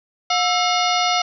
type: harmonic tone with a mistuned harmonic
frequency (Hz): 718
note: F5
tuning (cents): +48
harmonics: 1 / 2 / 3 / 4 / 5 / 6 / 7 / 8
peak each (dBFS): -20 / -23 / -25 / -26 / -27 / -28 / -28 / -29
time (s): 0.3-1.22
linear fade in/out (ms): 5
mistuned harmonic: 2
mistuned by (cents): -140
effects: none